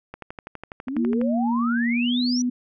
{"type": "click train", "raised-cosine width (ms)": 0.5, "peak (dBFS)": -20, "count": 14, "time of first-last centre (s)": [0.14, 1.214], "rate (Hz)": 12.1}
{"type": "exponential sweep", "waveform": "sine", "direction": "up", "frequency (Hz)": [246.9, 6020], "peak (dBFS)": -26, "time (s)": [0.87, 2.42], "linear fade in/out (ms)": 5}
{"type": "tone with pitch glide", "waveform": "sine", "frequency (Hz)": [236.1, 247], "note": ["A#3", "B3"], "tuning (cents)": [22, 0], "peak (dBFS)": -20, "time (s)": [0.96, 2.5], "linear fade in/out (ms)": 10, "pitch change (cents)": 78, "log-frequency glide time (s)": [1.91, 2.2]}
{"effects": []}